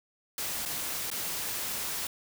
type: noise with dropouts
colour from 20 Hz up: white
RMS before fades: -34 dBFS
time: 0.38-2.07 s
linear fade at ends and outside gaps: 2 ms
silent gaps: 0.653-0.658 / 1.102-1.114 s
effects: none